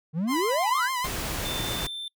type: exponential sweep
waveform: triangle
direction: up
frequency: 147.1 to 1800 Hz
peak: -22 dBFS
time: 0.13-0.9 s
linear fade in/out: 50 ms
type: tone with vibrato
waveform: sawtooth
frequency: 1017 Hz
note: C6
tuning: 50 cents flat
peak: -23 dBFS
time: 0.27-1.09 s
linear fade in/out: 50 ms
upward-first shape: sine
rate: 6.6 Hz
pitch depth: 70 cents each way
type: noise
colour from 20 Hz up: pink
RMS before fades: -31 dBFS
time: 1.04-1.87 s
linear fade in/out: 5 ms
type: tone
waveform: triangle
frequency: 3557 Hz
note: A7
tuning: 18 cents sharp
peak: -31 dBFS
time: 1.45-2.08 s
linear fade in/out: 2 ms
effects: noise-tail reverb RT60 0.1 s tail -23 dB re dry